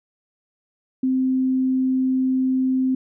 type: tone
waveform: sine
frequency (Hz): 260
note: C4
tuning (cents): -11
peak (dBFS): -17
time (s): 1.03-2.95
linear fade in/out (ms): 5
effects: none